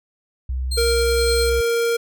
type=tone with pitch glide; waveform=sine; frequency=64 to 64.37 Hz; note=C2 to C2; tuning=-38 to -28 cents; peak=-21 dBFS; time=0.49-1.61 s; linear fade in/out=5 ms; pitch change=+10 cents; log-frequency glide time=1.14-1.38 s
type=tone with tremolo; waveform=30% pulse; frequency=4186 Hz; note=C8; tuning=in tune; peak=-20 dBFS; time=0.71-1.5 s; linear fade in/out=10 ms; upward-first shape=sine; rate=2 Hz; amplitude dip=45%
type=tone; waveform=square; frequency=466.2 Hz; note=A#4; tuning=in tune; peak=-18 dBFS; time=0.77-1.97 s; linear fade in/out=10 ms
effects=none